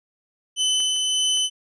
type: tone with tremolo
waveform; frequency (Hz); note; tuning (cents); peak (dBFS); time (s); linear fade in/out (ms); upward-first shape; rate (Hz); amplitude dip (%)
sawtooth; 3027; F#7; +39; -15; 0.56-1.5; 50; sine; 1.7; 25
type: clicks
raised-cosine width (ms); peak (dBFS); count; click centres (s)
0.3; -23 / -30 / -28; 3; 0.803 / 0.963 / 1.373
effects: resampled to 22050 Hz